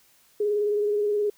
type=tone with vibrato; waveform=sine; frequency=415.3 Hz; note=G#4; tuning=in tune; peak=-21 dBFS; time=0.4-1.3 s; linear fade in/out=5 ms; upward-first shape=sine; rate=19 Hz; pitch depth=29 cents each way; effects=white hiss -60 dBFS RMS until 1.37 s